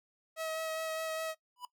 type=tone with vibrato; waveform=sawtooth; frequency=640 Hz; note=D#5; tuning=49 cents sharp; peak=-31 dBFS; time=0.36-1.35 s; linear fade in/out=50 ms; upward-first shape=sine; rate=4.9 Hz; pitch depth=12 cents each way
type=tone with exponential growth; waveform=square; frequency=987.8 Hz; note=B5; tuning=in tune; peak=-38 dBFS; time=1.56-1.65 s; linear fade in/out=2 ms; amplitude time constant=19 ms
effects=noise-tail reverb RT60 0.1 s tail -18 dB re dry